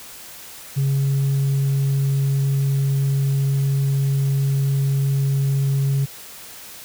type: tone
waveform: sine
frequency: 137.5 Hz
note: C#3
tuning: 14 cents flat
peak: -14 dBFS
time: 0.76-6.06 s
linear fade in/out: 20 ms
effects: tanh soft clip ceiling -15 dBFS + white hiss -39 dBFS RMS until 6.84 s